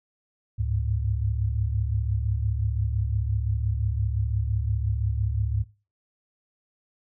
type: tone cluster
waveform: sine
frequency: 70.6 / 100.4 / 106.2 Hz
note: C#2 / G2 / G#2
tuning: +32 / +42 / +39 cents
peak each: -27 / -32 / -26 dBFS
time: 0.58-5.64 s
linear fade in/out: 20 ms
effects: noise-tail reverb RT60 0.3 s tail -18 dB re dry